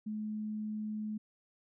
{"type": "tone", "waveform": "sine", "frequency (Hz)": 213.8, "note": "A3", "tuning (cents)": -49, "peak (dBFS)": -35, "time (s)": [0.06, 1.18], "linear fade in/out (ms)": 10, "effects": []}